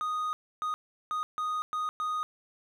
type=tone bursts at uneven times; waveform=triangle; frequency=1241 Hz; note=D#6; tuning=5 cents flat; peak=-27 dBFS; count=6; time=0.01-0.33 / 0.62-0.74 / 1.11-1.23 / 1.38-1.62 / 1.73-1.89 / 2-2.23 s; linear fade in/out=0 ms; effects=none